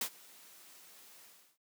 white noise with ADSR envelope, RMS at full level -33 dBFS, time 0.01-1.58 s, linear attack 4 ms, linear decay 76 ms, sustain -24 dB, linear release 340 ms, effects noise-tail reverb RT60 0.1 s tail -26 dB re dry + high-pass 200 Hz 12 dB/octave

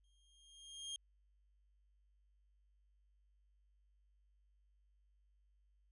sawtooth tone with exponential growth, 3222 Hz, G7, 47 cents sharp, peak -38 dBFS, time 0.04-0.96 s, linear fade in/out 1 ms, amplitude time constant 200 ms, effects added 50 Hz sine -70 dBFS peak until 5.91 s + resampled to 24000 Hz

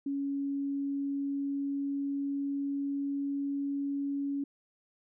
sine tone with pitch glide, 279 to 280.6 Hz, C#4 to C#4, +11 to +21 cents, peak -30 dBFS, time 0.06-4.44 s, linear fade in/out 5 ms, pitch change +10 cents, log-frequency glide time 0.39-3.71 s, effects none

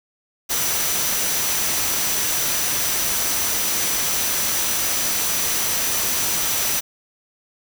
sine tone in noise, 5920 Hz, F#8, in tune, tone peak -27 dBFS, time 0.49-6.81 s, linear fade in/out 20 ms, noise white, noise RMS -22 dBFS, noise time 0.49-6.81 s, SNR -8 dB, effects none

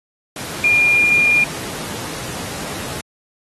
sine tone in noise, 2412 Hz, D7, 46 cents sharp, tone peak -11 dBFS, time 0.64-1.44 s, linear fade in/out 2 ms, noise pink, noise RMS -28 dBFS, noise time 0.36-3.01 s, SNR +14 dB, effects high-pass 100 Hz 12 dB/octave + AAC 32 kbps

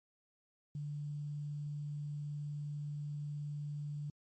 sine tone with quantisation, 146.83 Hz, D3, in tune, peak -38 dBFS, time 0.75-4.1 s, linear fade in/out 2 ms, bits 11, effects MP3 32 kbps

